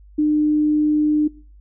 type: tone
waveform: sine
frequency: 301.7 Hz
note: D4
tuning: 47 cents sharp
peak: -14 dBFS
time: 0.18-1.28 s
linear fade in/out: 10 ms
effects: noise-tail reverb RT60 0.5 s tail -24 dB re dry + added 50 Hz sine -43 dBFS peak until 1.6 s